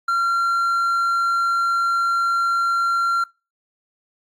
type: tone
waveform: triangle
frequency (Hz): 1374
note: F6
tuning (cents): -29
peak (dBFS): -15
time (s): 0.08-3.24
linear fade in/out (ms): 5
effects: noise-tail reverb RT60 0.3 s tail -25 dB re dry + AAC 64 kbps